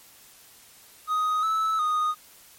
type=tone with pitch steps; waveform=triangle; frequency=1251 / 1306 / 1238 Hz; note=D#6 / E6 / D#6; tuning=+9 / -17 / -9 cents; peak=-20 dBFS; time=1.07-2.15 s; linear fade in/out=50 ms; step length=360 ms; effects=white hiss -52 dBFS RMS until 2.58 s + MP3 64 kbps